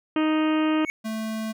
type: harmonic tone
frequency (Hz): 311.1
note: D#4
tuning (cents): 0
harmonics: 1 / 2 / 3 / 4 / 5 / 6 / 7 / 8 / 9 / 10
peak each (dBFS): -20 / -31 / -34 / -32 / -39 / -39 / -41 / -38 / -38 / -42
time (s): 0.16-0.85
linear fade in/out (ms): 2
type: tone with exponential growth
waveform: triangle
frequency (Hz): 2217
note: C#7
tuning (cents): 0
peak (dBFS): -20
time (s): 0.81-0.9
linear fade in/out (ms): 0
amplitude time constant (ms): 19
type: tone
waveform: square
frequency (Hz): 220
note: A3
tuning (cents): 0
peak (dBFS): -28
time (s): 1.04-1.53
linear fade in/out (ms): 20
effects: none